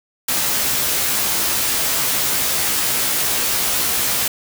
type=noise with comb filter; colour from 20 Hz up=white; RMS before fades=-19 dBFS; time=0.28-4.28 s; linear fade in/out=5 ms; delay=15 ms; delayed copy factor=+0.7; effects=none